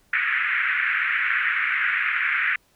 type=band-pass noise; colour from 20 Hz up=white; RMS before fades=-23 dBFS; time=0.13-2.56 s; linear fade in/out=5 ms; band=1400 to 2300 Hz; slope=48 dB/octave; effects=pink hiss -62 dBFS RMS until 2.75 s